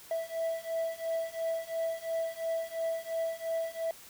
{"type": "beating tone pair", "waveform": "triangle", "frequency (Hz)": [656, 658.9], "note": ["E5", "E5"], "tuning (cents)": [-9, -1], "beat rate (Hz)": 2.9, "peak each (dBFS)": [-33, -32], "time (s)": [0.11, 3.91], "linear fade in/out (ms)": 2, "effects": ["white hiss -52 dBFS RMS until 4.09 s"]}